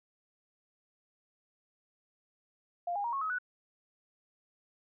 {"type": "tone with pitch steps", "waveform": "sine", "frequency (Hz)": [698.5, 811.7, 943.2, 1096.1, 1273.7, 1480.1], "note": ["F5", "G#5", "A#5", "C#6", "D#6", "F#6"], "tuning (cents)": [0, -40, 20, -20, 40, 0], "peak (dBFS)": -31, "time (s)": [2.87, 3.386], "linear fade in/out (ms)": 5, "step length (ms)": 86, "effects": []}